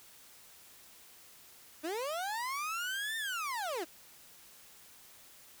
30% pulse linear two-way sweep, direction up then down, 293.7 to 1823 to 293.7 Hz, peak -32 dBFS, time 1.83-3.85 s, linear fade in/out 20 ms, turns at 3.17 s, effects white hiss -57 dBFS RMS until 5.6 s

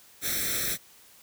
white noise with comb filter, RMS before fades -29 dBFS, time 0.21-0.78 s, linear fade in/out 50 ms, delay 0.52 ms, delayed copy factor +0.95, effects white hiss -55 dBFS RMS until 1.22 s

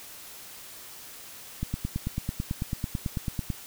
click train, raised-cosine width 5 ms, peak -16 dBFS, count 18, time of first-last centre 1.63-3.502 s, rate 9.08 Hz, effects white hiss -45 dBFS RMS until 3.66 s

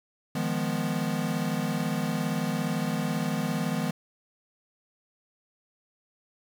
square chord, F half-diminished seventh, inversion third, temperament equal with one note detuned, 155.56 / 173.31 / 207.7 / 246.9 Hz, Eb3 / F3 / Ab3 / Cb4, 0 / -13 / 0 / 0 cents, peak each -33 dBFS, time 0.35-3.91 s, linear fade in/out 5 ms, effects 9-bit

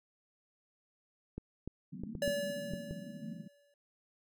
clicks, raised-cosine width 3 ms, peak -27 dBFS, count 7, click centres 1.38 / 1.676 / 2.036 / 2.152 / 2.278 / 2.736 / 2.91 s
white band-pass noise, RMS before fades -45 dBFS, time 1.92-3.48 s, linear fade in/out 10 ms, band 160 to 240 Hz, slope 48 dB/octave
square tone with exponential decay, 573 Hz, D5, 43 cents flat, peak -30 dBFS, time 2.22-3.74 s, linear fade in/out 2 ms, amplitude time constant 330 ms
effects none

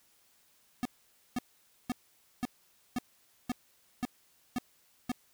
square tone bursts, 246.7 Hz, B3, 2 cents flat, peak -30 dBFS, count 9, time 0.83-5.117 s, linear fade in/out 0 ms, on 23 ms, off 510 ms, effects white hiss -67 dBFS RMS until 5.33 s

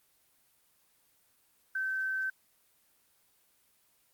sine tone with quantisation, 1542 Hz, G6, 29 cents flat, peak -30 dBFS, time 1.75-2.3 s, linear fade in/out 5 ms, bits 10, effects white hiss -69 dBFS RMS until 4.13 s + Opus 24 kbps

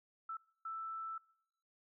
sine tone bursts at uneven times, 1323 Hz, E6, 6 cents sharp, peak -40 dBFS, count 2, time 0.29-0.37 / 0.65-1.18 s, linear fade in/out 5 ms, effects noise-tail reverb RT60 0.8 s tail -26 dB re dry

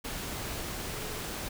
sine tone in noise, 426.7 Hz, G#4, 47 cents sharp, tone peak -47 dBFS, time 0.91-1.2 s, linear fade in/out 10 ms, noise pink, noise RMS -37 dBFS, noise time 0.04-1.49 s, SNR -13 dB, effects none

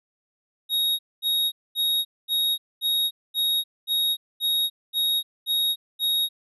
square tone bursts, 3763 Hz, A#7, 16 cents sharp, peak -21 dBFS, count 11, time 0.69-6.29 s, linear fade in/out 50 ms, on 300 ms, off 230 ms, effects resampled to 32000 Hz

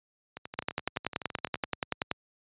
two click trains, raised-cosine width 0.3 ms, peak -23 / -12 dBFS, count 16 / 17, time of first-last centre 0.37-1.641 / 0.59-2.114 s, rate 11.8 / 10.5 Hz, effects high-pass 80 Hz 12 dB/octave + resampled to 8000 Hz

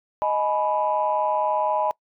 sine chord, G# minor, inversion second, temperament equal with one note detuned, 622.3 / 843.7 / 987.8 Hz, D#5 / G#5 / B5, 0 / +27 / 0 cents, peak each -24 dBFS, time 0.22-1.91 s, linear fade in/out 0 ms, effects noise-tail reverb RT60 0.1 s tail -23 dB re dry + tanh soft clip ceiling -11 dBFS

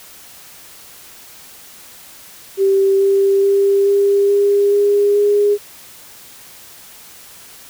sine tone with pitch steps, 390 / 393.4 / 396.8 / 400.3 / 403.8 / 407.3 / 410.8 Hz, G4 / G4 / G4 / G4 / G#4 / G#4 / G#4, -9 / +6 / +21 / +36 / -49 / -34 / -19 cents, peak -10 dBFS, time 2.57-5.58 s, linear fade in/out 50 ms, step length 430 ms, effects white hiss -40 dBFS RMS until 7.69 s

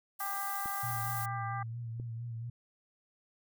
violet noise, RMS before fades -40 dBFS, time 0.19-1.26 s, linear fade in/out 10 ms
harmonic tone, 396.7 Hz, G4, 21 cents sharp, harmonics 2 / 3 / 4 / 5, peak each -39 / -39 / -45 / -48 dBFS, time 0.2-1.63 s, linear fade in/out 5 ms
clicks, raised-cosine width 3 ms, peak -33 dBFS, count 2, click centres 0.658 / 1.999 s
sine tone with vibrato, 116.54 Hz, A#2, in tune, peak -37 dBFS, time 0.83-2.5 s, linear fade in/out 5 ms, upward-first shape sine, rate 4.4 Hz, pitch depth 47 cents each way
effects none

